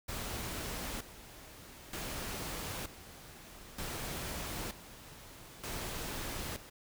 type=noise with tremolo; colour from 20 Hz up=pink; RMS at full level=-40 dBFS; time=0.08-6.7 s; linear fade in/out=10 ms; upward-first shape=square; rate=0.54 Hz; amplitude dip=75%; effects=none